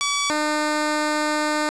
10% pulse tone pair in turn, 1142 / 302.5 Hz, D6 / D#4, -49 / -49 cents, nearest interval octave + major seventh, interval 2300 cents, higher first, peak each -12 dBFS, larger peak neither, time 0.01-0.3 / 0.3-1.69 s, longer second, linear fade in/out 0 ms, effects resampled to 22050 Hz + 7-bit

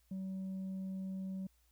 sine tone with tanh clipping, 190 Hz, F#3, 46 cents sharp, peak -39 dBFS, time 0.11-1.47 s, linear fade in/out 5 ms, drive 2 dB, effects added 59 Hz sine -70 dBFS peak until 1.71 s + white hiss -75 dBFS RMS until 1.71 s

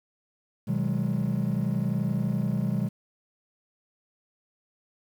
triangle chord, G# minor seventh, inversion first, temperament just, 124.59 / 155.74 / 186.89 / 207.7 Hz, B2 / D#3 / F#3 / G#3, +16 / +2 / +18 / 0 cents, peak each -27 dBFS, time 0.67-2.89 s, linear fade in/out 20 ms, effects tanh soft clip ceiling -17 dBFS + 9-bit

